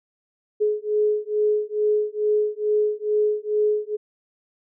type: beating tone pair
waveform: sine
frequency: 421.4 / 423.7 Hz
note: G#4 / G#4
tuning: +25 / +35 cents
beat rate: 2.3 Hz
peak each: -22 dBFS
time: 0.6-3.97 s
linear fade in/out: 20 ms
effects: none